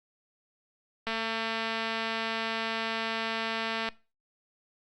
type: click train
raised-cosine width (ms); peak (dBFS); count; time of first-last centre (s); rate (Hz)
0.3; -16; 635; 1.07-3.888; 225
effects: noise-tail reverb RT60 0.3 s tail -21 dB re dry + Opus 48 kbps